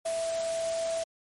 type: tone in noise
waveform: sine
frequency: 659.3 Hz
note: E5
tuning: in tune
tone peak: -28 dBFS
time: 0.05-1.04 s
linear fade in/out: 10 ms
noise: white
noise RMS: -39 dBFS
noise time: 0.05-1.04 s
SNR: +8 dB
effects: MP3 48 kbps